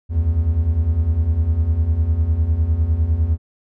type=beating tone pair; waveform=triangle; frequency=73.42 / 83.32 Hz; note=D2 / E2; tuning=0 / +19 cents; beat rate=9.9 Hz; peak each=-19 / -14 dBFS; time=0.09-3.38 s; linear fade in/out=50 ms; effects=none